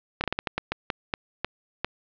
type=slowing click train; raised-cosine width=0.3 ms; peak=-9 dBFS; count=12; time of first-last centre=0.21-1.846 s; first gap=29 ms; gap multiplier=1.3; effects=low-pass 4000 Hz 12 dB/octave